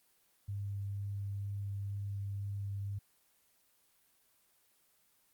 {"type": "tone with vibrato", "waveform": "sine", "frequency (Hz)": 100.1, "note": "G2", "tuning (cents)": 37, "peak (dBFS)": -36, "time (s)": [0.48, 2.99], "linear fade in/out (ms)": 10, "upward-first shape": "sine", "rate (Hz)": 2.1, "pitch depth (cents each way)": 8, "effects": ["white hiss -71 dBFS RMS until 5.33 s", "Opus 24 kbps"]}